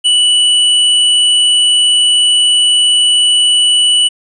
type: tone with hard clipping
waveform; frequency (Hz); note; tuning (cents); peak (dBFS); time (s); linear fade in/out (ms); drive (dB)
sine; 2959; F#7; -1; -8; 0.04-4.09; 20; 15
effects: resampled to 24000 Hz